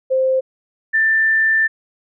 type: tone pair in turn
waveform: sine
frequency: 523.3 / 1777.5 Hz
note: C5 / A6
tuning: 0 / +17 cents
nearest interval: octave + major sixth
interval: 2117 cents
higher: second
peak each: -13 / -12 dBFS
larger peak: second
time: 0.1-0.41 / 0.93-1.68 s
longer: second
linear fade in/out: 20 ms
effects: none